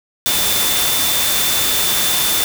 sine tone in noise, 3544 Hz, A7, 12 cents sharp, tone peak -21 dBFS, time 0.26-2.44 s, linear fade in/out 0 ms, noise white, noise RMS -17 dBFS, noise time 0.26-2.44 s, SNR -7 dB, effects none

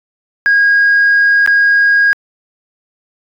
sine tone with dropouts, 1636 Hz, G#6, 26 cents flat, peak -5 dBFS, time 0.46-2.13 s, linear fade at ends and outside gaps 0 ms, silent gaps 1.462-1.475 s, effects tanh soft clip ceiling -4 dBFS

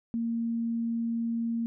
sine tone, 231 Hz, A#3, 16 cents flat, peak -27 dBFS, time 0.14-1.66 s, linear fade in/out 0 ms, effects none

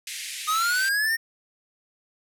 pink band-pass noise, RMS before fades -35 dBFS, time 0.07-0.89 s, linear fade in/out 2 ms, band 1900 to 12000 Hz, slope 48 dB/octave
square linear sweep, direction up, 1227 to 1850 Hz, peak -22 dBFS, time 0.47-1.17 s, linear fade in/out 20 ms
effects none

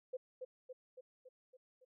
sine tone with echo, 510 Hz, C5, 44 cents flat, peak -38 dBFS, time 0.13-0.17 s, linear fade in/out 10 ms, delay 280 ms, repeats 6, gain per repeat -4 dB, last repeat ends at 1.85 s, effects none

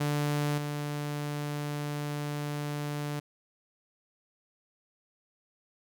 sawtooth tone with level steps, 146.83 Hz, D3, in tune, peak -23 / -28 dBFS, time 0-3.2 s, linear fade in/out 10 ms, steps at 0.58 s, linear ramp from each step 2 ms, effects none

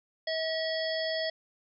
harmonic tone with a mistuned harmonic, 642 Hz, E5, 46 cents flat, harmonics 1 / 3 / 5 / 7 / 8, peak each -31 / -36 / -38 / -39 / -40 dBFS, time 0.27-1.3 s, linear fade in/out 5 ms, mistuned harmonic 5, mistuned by +56 cents, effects none

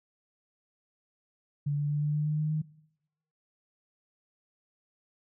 sine tone with pitch steps, 144.5 / 145.93 / 147.37 / 148.82 / 150.29 / 151.77 / 153.27 / 154.78 Hz, D3 / D3 / D3 / D3 / D3 / D#3 / D#3 / D#3, -28 / -11 / +6 / +23 / +40 / -43 / -26 / -9 cents, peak -26 dBFS, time 1.66-2.62 s, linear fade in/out 10 ms, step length 120 ms, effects noise-tail reverb RT60 0.8 s tail -21 dB re dry

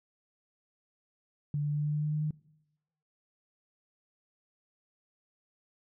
sine tone with pitch steps, 146.2 / 147.13 / 148.07 / 149.01 / 149.96 / 150.92 / 151.88 / 152.85 Hz, D3 / D3 / D3 / D3 / D3 / D3 / D#3 / D#3, -7 / +4 / +15 / +25 / +36 / +48 / -41 / -30 cents, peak -28 dBFS, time 1.54-2.308 s, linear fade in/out 2 ms, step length 96 ms, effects noise-tail reverb RT60 0.9 s tail -22 dB re dry

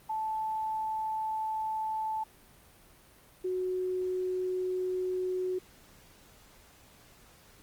sine tone pair in turn, 874 / 368.5 Hz, A5 / F#4, -12 / -7 cents, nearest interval octave + minor third, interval 1495 cents, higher first, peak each -30 / -29 dBFS, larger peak second, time 0.09-2.24 / 3.44-5.59 s, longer neither, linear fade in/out 10 ms, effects pink hiss -58 dBFS RMS until 7.62 s + Opus 32 kbps

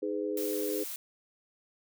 sine chord, G# minor, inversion second, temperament equal with one note detuned, 311.1 / 415.3 / 504.8 Hz, D#4 / G#4 / B4, 0 / 0 / +38 cents, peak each -35 / -33 / -36 dBFS, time 0.02-0.84 s, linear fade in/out 10 ms
blue noise, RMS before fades -39 dBFS, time 0.37-0.96 s, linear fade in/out 2 ms
effects none

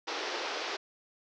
pink band-pass noise, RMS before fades -36 dBFS, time 0.07-0.77 s, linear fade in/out 10 ms, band 330 to 5700 Hz, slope 48 dB/octave, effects none

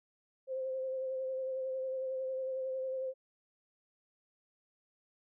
sine tone with vibrato, 523.3 Hz, C5, in tune, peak -34 dBFS, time 0.47-3.14 s, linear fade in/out 50 ms, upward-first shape sine, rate 11 Hz, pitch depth 22 cents each way, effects none

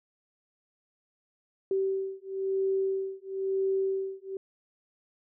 sine beating tone pair, 385.2 / 386.2 Hz, G4 / G4, -30 / -26 cents, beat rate 1 Hz, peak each -30 dBFS, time 1.71-4.37 s, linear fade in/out 2 ms, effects none

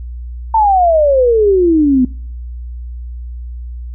sine exponential sweep, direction down, 911 to 246.9 Hz, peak -7 dBFS, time 0.54-2.05 s, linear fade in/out 5 ms, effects noise-tail reverb RT60 0.5 s tail -22 dB re dry + added 60 Hz sine -23 dBFS peak until 3.94 s

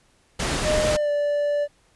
pink low-pass noise, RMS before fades -25 dBFS, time 0.39-0.97 s, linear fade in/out 10 ms, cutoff 9100 Hz, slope 12 dB/octave
triangle tone with pitch glide, 612 to 583 Hz, D#5 to D5, -29 to -13 cents, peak -18 dBFS, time 0.63-1.68 s, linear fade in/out 50 ms, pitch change -84 cents, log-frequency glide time 0.88-1.1 s
effects pink hiss -61 dBFS RMS until 1.95 s + resampled to 24000 Hz

